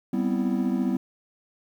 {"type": "chord", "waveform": "triangle", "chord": "C major seventh", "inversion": "second", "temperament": "equal with one note detuned", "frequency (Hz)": [194.53, 246.9, 261.6, 329.6], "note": ["G3", "B3", "C4", "E4"], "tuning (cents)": [-13, 0, 0, 0], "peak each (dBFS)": [-25, -24, -28, -29], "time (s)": [0.13, 0.97], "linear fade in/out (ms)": 5, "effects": ["9-bit"]}